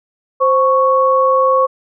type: tone pair together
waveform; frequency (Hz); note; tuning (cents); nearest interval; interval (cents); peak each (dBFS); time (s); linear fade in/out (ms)
sine; 523.2 / 1108.7; C5 / C#6; 0 / 0; octave + minor second; 1300; -12; 0.4-1.67; 20
effects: none